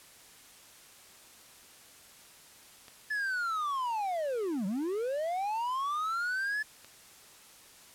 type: clicks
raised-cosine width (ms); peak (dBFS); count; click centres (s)
0.2; -33; 2; 2.882 / 6.846
type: linear two-way sweep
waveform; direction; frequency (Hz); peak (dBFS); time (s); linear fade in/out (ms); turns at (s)
triangle; down then up; 1739 to 179.4 to 1739; -28; 3.1-6.63; 10; 4.66
effects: white hiss -55 dBFS RMS until 7.94 s + low-pass 12000 Hz 12 dB/octave